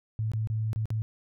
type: tone with dropouts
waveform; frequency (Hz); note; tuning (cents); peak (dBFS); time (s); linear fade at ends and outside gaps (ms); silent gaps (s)
sine; 109.7; A2; -5; -26; 0.19-1.02; 0; 0.317-0.335 / 0.473-0.5 / 0.731-0.76 / 0.856-0.904
effects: none